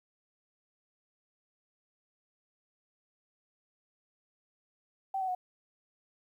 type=tone with pitch steps; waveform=sine; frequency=773 / 754 / 732 Hz; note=G5 / F#5 / F#5; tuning=-24 / +32 / -19 cents; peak=-30 dBFS; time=5.14-5.35 s; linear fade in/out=5 ms; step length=70 ms; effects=11-bit